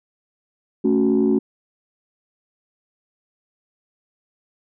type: chord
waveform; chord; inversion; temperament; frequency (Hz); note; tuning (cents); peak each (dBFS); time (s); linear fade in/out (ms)
sine; F# minor; first; equal; 220 / 277.2 / 370; A3 / C#4 / F#4; 0 / 0 / 0; -18; 0.84-1.39; 10
effects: tanh soft clip ceiling -9 dBFS